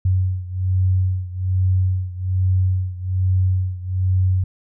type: beating tone pair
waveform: sine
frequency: 92.5 / 93.7 Hz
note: F#2 / F#2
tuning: 0 / +22 cents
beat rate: 1.2 Hz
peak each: -18 / -21 dBFS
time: 0.05-4.44 s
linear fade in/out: 5 ms
effects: none